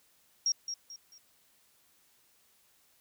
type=tone with echo; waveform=sine; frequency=5600 Hz; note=F8; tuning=4 cents sharp; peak=-25 dBFS; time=0.46-0.52 s; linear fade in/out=2 ms; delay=220 ms; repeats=3; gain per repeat=-9 dB; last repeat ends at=1.18 s; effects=white hiss -67 dBFS RMS until 3 s